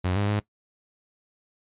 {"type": "tone with pitch steps", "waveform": "sawtooth", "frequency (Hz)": [91.3, 101.8, 104.2], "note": ["F#2", "G#2", "G#2"], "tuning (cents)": [-23, -34, 6], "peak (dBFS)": -19, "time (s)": [0.04, 0.4], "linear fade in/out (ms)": 10, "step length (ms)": 120, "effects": ["noise-tail reverb RT60 0.1 s tail -19 dB re dry", "resampled to 8000 Hz"]}